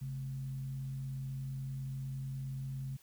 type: tone with frequency modulation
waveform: sine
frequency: 134.4 Hz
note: C3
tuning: 47 cents sharp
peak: -37 dBFS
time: 0.01-2.97 s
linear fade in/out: 10 ms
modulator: 83 Hz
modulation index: 0.28
effects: white hiss -64 dBFS RMS until 3.02 s